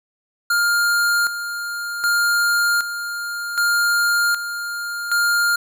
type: tone with tremolo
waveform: square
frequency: 1406 Hz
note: F6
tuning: 11 cents sharp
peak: -16 dBFS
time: 0.5-5.56 s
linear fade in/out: 5 ms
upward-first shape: square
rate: 0.65 Hz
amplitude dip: 65%
effects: none